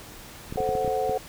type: clicks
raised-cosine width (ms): 3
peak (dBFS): -20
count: 8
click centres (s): 0.525 / 0.559 / 0.604 / 0.691 / 0.753 / 0.847 / 0.878 / 1.095
type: chord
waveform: sine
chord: F# diminished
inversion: first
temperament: equal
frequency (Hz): 440 / 523.3 / 740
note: A4 / C5 / F#5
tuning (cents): 0 / 0 / 0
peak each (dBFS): -28 / -28 / -27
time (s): 0.57-1.18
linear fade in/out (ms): 5
effects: pink hiss -44 dBFS RMS until 1.28 s